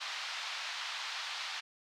white band-pass noise, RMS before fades -40 dBFS, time 0-1.61 s, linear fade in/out 20 ms, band 820 to 4600 Hz, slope 24 dB/octave, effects none

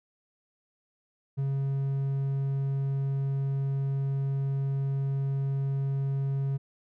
triangle tone, 137.1 Hz, C#3, 19 cents flat, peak -24 dBFS, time 1.37-6.58 s, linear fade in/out 20 ms, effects none

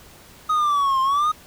triangle linear two-way sweep, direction down then up, 1259 to 1046.5 to 1259 Hz, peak -15 dBFS, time 0.49-1.32 s, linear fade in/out 10 ms, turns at 1.01 s, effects pink hiss -47 dBFS RMS until 1.46 s

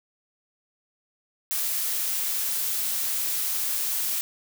blue noise, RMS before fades -27 dBFS, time 1.51-4.21 s, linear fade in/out 0 ms, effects none

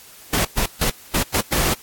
pink noise bursts at uneven times, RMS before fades -19 dBFS, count 6, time 0.33-0.45 / 0.57-0.66 / 0.81-0.9 / 1.14-1.23 / 1.34-1.41 / 1.52-1.74 s, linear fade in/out 5 ms, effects white hiss -44 dBFS RMS until 1.82 s + AAC 64 kbps

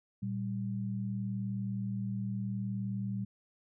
sine tone pair together, 116.3 / 195.59 Hz, A#2 / G3, -4 / -4 cents, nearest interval major sixth, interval 900 cents, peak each -36 / -35 dBFS, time 0.22-3.25 s, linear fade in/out 10 ms, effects none

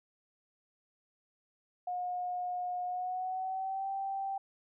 sine tone with pitch glide, 720 to 780.6 Hz, F#5 to G5, -47 to -8 cents, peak -33 dBFS, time 1.87-4.38 s, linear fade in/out 5 ms, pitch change +139 cents, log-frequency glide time 2.85-3.89 s, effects none

